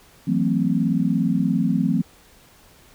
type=chord; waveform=sine; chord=F# half-diminished seventh; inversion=third; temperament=equal with one note detuned; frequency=164.81 / 185 / 224.6 / 261.6 Hz; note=E3 / F#3 / A3 / C4; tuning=0 / 0 / +36 / 0 cents; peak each=-23 dBFS; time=0.27-2.02 s; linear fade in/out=10 ms; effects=pink hiss -52 dBFS RMS until 2.94 s